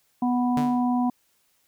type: harmonic tone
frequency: 246.5 Hz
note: B3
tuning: 3 cents flat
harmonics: 1 / 3 / 4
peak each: -21 / -28 / -32 dBFS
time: 0.22-1.1 s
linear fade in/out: 5 ms
type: tone with exponential decay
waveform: sawtooth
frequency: 148.4 Hz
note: D3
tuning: 18 cents sharp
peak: -22 dBFS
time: 0.57-0.91 s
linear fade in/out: 0 ms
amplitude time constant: 73 ms
effects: white hiss -67 dBFS RMS until 1.67 s